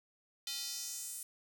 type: tone with high-pass filter sweep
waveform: square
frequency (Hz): 277.2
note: C#4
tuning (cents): 0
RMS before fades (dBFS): -42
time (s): 0.47-1.23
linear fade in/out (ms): 2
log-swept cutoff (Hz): 3800 to 9300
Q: 2.2
effects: none